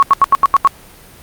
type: tone bursts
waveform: sine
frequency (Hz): 1108.7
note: C#6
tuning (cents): 0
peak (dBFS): -4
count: 7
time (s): 0-0.674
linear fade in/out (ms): 0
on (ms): 26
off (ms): 82
effects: pink hiss -40 dBFS RMS until 1.22 s + Opus 32 kbps